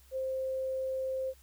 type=tone; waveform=sine; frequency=525 Hz; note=C5; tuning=6 cents sharp; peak=-31 dBFS; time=0.11-1.34 s; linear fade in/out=50 ms; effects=added 65 Hz sine -58 dBFS peak until 1.42 s + white hiss -63 dBFS RMS until 1.42 s

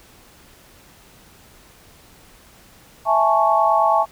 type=chord; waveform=sine; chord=A major seventh; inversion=second; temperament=equal; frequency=659.3 / 830.6 / 880 / 1108.7 Hz; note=E5 / G#5 / A5 / C#6; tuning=0 / 0 / 0 / 0 cents; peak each=-19 dBFS; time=3.05-4.06 s; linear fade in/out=50 ms; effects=pink hiss -49 dBFS RMS until 4.11 s

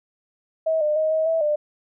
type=tone with pitch steps; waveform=sine; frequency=641 / 603 / 627 / 634 / 652 / 598 Hz; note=E5 / D5 / D#5 / D#5 / E5 / D5; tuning=-49 / +46 / +13 / +32 / -19 / +31 cents; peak=-18 dBFS; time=0.66-1.56 s; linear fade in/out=10 ms; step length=150 ms; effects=none

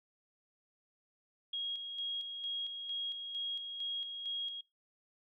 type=tone with tremolo; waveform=sine; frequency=3282 Hz; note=G#7; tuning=21 cents flat; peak=-35 dBFS; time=1.53-4.61 s; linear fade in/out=5 ms; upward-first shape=square; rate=2.2 Hz; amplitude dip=45%; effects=noise-tail reverb RT60 0.2 s tail -22 dB re dry

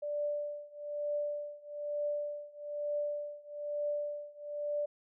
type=tone with tremolo; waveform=sine; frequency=587.3 Hz; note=D5; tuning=in tune; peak=-30 dBFS; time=0.02-4.86 s; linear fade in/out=10 ms; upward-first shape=triangle; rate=1.1 Hz; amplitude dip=95%; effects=none

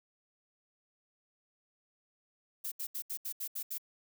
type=noise bursts; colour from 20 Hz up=violet; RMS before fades=-38 dBFS; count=8; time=2.64-3.782 s; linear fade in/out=10 ms; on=78 ms; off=74 ms; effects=none

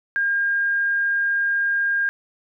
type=tone; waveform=sine; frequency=1612 Hz; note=G6; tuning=48 cents sharp; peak=-18 dBFS; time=0.16-2.09 s; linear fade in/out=0 ms; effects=none

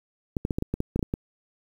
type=clicks; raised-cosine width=3 ms; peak=-13 dBFS; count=11; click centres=0.368 / 0.451 / 0.508 / 0.585 / 0.624 / 0.74 / 0.804 / 0.96 / 0.993 / 1.028 / 1.139 s; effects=8-bit

